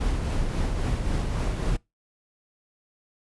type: noise with tremolo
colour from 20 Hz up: brown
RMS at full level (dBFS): -24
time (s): 0-1.77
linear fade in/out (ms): 10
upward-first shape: triangle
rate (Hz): 3.7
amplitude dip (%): 40
effects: noise-tail reverb RT60 0.2 s tail -24 dB re dry + resampled to 24000 Hz